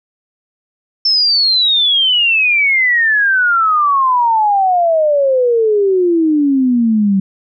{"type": "exponential sweep", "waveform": "sine", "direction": "down", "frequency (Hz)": [5350, 190.2], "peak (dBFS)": -9, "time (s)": [1.05, 7.2], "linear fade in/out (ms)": 5, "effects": []}